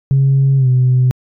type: tone with pitch glide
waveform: sine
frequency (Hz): 136.3 to 127.17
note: C#3 to C3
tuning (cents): -29 to -49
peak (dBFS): -7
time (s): 0.11-1.11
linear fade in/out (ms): 0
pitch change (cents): -120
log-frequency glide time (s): 0.57-0.68
effects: tanh soft clip ceiling -5 dBFS